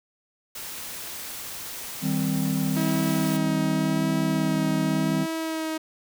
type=noise; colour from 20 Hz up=white; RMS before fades=-36 dBFS; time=0.55-3.37 s; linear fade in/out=5 ms
type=chord; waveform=triangle; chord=C minor; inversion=first; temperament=equal with one note detuned; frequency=157.74 / 196 / 261.6 Hz; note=Eb3 / G3 / C4; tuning=+24 / 0 / 0 cents; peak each=-25 dBFS; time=2.01-5.27 s; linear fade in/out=50 ms
type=tone with vibrato; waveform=sawtooth; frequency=320 Hz; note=D#4; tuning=49 cents sharp; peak=-23 dBFS; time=2.76-5.78 s; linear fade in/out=10 ms; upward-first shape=sine; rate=0.9 Hz; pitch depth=21 cents each way
effects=none